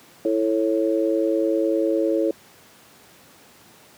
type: chord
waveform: sine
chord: A major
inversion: second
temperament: just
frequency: 330 / 440 / 550 Hz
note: E4 / A4 / C#5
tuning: +2 / 0 / -14 cents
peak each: -21 / -24 / -23 dBFS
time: 0.25-2.31 s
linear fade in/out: 2 ms
effects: pink hiss -50 dBFS RMS until 3.97 s + high-pass 150 Hz 12 dB/octave